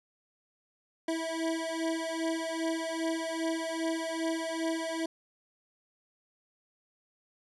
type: beating tone pair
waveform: 25% pulse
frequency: 324.9 / 327.4 Hz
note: E4 / E4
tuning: -25 / -12 cents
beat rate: 2.5 Hz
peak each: -30 dBFS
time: 1.08-5.06 s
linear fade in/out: 5 ms
effects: resampled to 24000 Hz + 11-bit